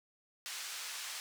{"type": "band-pass noise", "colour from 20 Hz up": "white", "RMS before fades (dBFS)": -43, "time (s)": [0.46, 1.2], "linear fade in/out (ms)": 0, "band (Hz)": [1100, 7100], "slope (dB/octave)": 12, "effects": []}